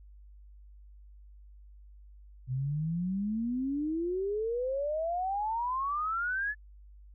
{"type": "exponential sweep", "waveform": "sine", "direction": "up", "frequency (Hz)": [124.2, 1741], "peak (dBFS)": -29, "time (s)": [2.47, 6.55], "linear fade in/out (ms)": 50, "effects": ["added 50 Hz sine -50 dBFS peak until 7.14 s"]}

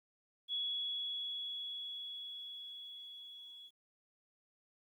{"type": "tone with level ramp", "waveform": "sine", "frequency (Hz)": 3368, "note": "G#7", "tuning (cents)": 24, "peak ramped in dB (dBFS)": [-34, -51], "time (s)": [0.48, 3.71], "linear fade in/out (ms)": 50, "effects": ["12-bit"]}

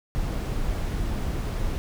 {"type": "noise", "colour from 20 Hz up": "brown", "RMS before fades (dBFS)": -27, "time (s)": [0.15, 1.78], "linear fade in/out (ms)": 0, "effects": []}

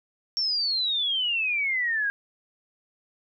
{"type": "exponential sweep", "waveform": "sine", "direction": "down", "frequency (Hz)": [5520, 1606], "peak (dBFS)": -23, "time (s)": [0.37, 2.1], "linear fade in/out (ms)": 0, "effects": []}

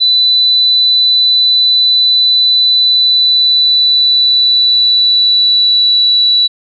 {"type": "tone with pitch glide", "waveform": "sine", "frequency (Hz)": [3990, 3942], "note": ["B7", "B7"], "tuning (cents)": [17, -4], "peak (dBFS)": -6, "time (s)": [0, 6.48], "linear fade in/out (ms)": 20, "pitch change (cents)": -21, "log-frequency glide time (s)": [2.77, 6.04], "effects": []}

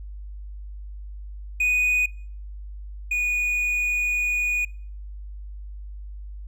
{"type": "tone pair in turn", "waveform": "triangle", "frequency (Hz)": [2481, 2462], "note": ["D#7", "D#7"], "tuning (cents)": [-6, -19], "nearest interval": "unison", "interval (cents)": 13, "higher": "first", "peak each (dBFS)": [-17, -19], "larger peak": "first", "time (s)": [[1.6, 2.06], [3.11, 4.65]], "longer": "second", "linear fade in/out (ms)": 5, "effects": ["noise-tail reverb RT60 0.5 s tail -24 dB re dry", "added 50 Hz sine -34 dBFS peak until 6.47 s"]}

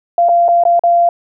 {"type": "tone with dropouts", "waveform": "sine", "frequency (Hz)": 690, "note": "F5", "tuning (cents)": -21, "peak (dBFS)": -7, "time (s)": [0.18, 1.09], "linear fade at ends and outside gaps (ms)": 2, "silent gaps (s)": [[0.287, 0.291], [0.482, 0.487], [0.637, 0.652], [0.794, 0.836]], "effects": []}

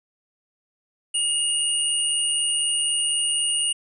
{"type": "tone pair together", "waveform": "sine", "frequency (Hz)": [2858, 9074], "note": ["F7", "C#9"], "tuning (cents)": [39, 39], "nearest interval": "octave + minor sixth", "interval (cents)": 2000, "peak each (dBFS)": -23, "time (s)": [1.14, 3.73], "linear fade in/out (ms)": 10, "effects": []}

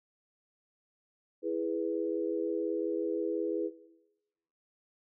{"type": "chord", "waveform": "sine", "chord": "E major", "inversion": "none", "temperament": "equal", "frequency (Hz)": [329.6, 415.3, 493.9], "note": ["E4", "G#4", "B4"], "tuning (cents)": [0, 0, 0], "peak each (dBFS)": -34, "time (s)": [1.42, 3.71], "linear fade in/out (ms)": 50, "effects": ["noise-tail reverb RT60 1.0 s tail -17 dB re dry"]}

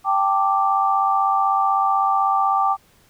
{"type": "chord", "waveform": "sine", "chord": "G suspended second", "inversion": "none", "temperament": "equal", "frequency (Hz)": [784, 880, 1174.7], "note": ["G5", "A5", "D6"], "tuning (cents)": [0, 0, 0], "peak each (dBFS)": [-19, -24, -19], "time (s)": [0.04, 2.77], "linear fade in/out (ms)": 50, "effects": ["pink hiss -56 dBFS RMS until 3.09 s"]}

